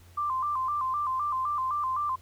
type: tone with vibrato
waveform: sine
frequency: 1108.7 Hz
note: C#6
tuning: in tune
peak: -26 dBFS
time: 0.17-2.16 s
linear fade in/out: 10 ms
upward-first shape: square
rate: 3.9 Hz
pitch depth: 110 cents each way
effects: added 87 Hz sine -52 dBFS peak until 2.21 s + pink hiss -59 dBFS RMS until 2.21 s